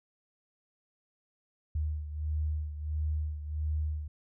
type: beating tone pair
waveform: sine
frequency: 76.1 / 77.6 Hz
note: D#2 / D#2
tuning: -38 / -4 cents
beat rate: 1.5 Hz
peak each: -31 / -37 dBFS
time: 1.75-4.08 s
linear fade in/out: 5 ms
effects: none